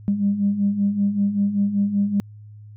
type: beating tone pair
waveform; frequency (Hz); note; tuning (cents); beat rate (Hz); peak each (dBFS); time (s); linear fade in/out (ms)
sine; 197.8 / 203; G3 / G#3; +16 / -39; 5.2; -24 / -18; 0.08-2.2; 0
effects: tanh soft clip ceiling -10 dBFS + added 105 Hz sine -39 dBFS peak until 2.76 s